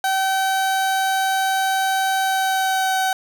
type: tone with pitch glide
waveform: 30% pulse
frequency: 768 to 759.6 Hz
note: G5 to F#5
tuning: -36 to +45 cents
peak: -15 dBFS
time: 0.04-3.13 s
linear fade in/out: 2 ms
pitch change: -19 cents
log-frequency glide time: 2.22-2.97 s
effects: none